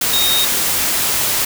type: tone in noise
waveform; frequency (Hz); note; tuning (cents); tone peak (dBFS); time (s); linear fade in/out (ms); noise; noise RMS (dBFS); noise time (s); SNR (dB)
sine; 3729; A#7; 0; -15; 0.13-0.45; 5; white; -17; 0.01-1.45; -1
effects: none